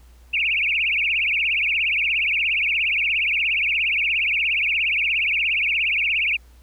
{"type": "tone with vibrato", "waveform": "sine", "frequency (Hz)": 2489, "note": "D#7", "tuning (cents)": 0, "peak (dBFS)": -18, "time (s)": [0.33, 6.37], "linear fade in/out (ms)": 10, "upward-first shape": "triangle", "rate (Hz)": 17, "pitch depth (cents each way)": 250, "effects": ["added 60 Hz sine -46 dBFS peak until 6.62 s", "pink hiss -58 dBFS RMS until 6.62 s"]}